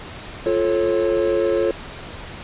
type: chord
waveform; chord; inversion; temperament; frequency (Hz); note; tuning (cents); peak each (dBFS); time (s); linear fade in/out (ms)
triangle; F augmented; none; just; 349.2 / 436.5 / 545.7; F4 / A4 / C#5; 0 / -14 / -27; -19; 0.46-1.71; 2
effects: pink hiss -35 dBFS RMS until 2.43 s + resampled to 8000 Hz